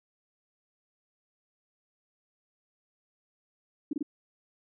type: tone bursts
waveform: sine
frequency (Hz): 293.3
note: D4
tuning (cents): -2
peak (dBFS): -27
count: 3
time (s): 3.91-4.028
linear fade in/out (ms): 5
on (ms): 22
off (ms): 26
effects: none